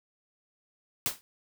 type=noise with exponential decay; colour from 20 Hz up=white; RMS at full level=-25 dBFS; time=1.06-1.21 s; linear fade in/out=0 ms; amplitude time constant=32 ms; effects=none